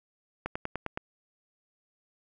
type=slowing click train; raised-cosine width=0.5 ms; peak=-17 dBFS; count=6; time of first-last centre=0.46-0.975 s; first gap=95 ms; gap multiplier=1.04; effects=none